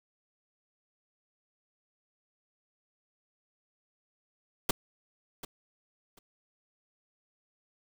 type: noise with echo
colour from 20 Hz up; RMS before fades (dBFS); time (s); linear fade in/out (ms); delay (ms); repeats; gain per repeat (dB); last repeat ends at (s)
pink; -25; 4.69-4.71; 5; 740; 2; -15; 6.19
effects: none